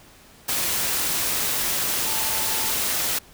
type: tone in noise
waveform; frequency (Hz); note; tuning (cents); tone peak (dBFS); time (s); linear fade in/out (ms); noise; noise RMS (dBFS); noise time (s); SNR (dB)
sine; 880; A5; 0; -35; 2.06-2.72; 10; white; -24; 0.48-3.19; -14
effects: pink hiss -50 dBFS RMS until 3.33 s